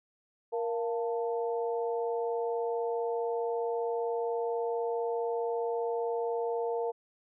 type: tone cluster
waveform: sine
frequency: 467.5 / 692 / 888 Hz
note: A#4 / F5 / A5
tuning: +5 / -16 / +16 cents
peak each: -30 / -37 / -39 dBFS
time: 0.52-6.92 s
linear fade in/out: 20 ms
effects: none